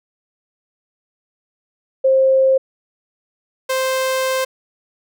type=tone pair in turn; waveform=sine / sawtooth; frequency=530 / 523 Hz; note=C5 / C5; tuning=+22 / -1 cents; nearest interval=unison; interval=23 cents; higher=first; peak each=-10 / -13 dBFS; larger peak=first; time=2.04-2.58 / 3.69-4.45 s; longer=second; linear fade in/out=10 ms; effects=none